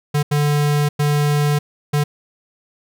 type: tone bursts at uneven times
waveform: square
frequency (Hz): 146.83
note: D3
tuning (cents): 0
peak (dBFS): -15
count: 4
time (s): 0.14-0.23 / 0.31-0.89 / 0.99-1.59 / 1.93-2.04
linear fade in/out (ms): 10
effects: none